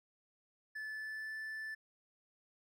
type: tone with pitch glide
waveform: triangle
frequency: 1739 to 1755.1 Hz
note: A6 to A6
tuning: -21 to -5 cents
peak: -39 dBFS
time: 0.75-1.75 s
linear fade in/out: 10 ms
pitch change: +16 cents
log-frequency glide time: 0.87-1.37 s
effects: none